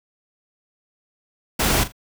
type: noise with echo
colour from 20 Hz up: pink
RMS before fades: -19 dBFS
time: 1.59-1.84 s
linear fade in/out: 10 ms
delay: 41 ms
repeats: 2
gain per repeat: -13 dB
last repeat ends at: 1.922 s
effects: none